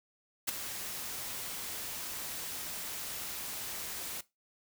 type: noise with ADSR envelope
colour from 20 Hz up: white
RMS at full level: -29 dBFS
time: 0.47-4.21 s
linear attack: 19 ms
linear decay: 12 ms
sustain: -11 dB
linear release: 6 ms
effects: noise-tail reverb RT60 0.2 s tail -18 dB re dry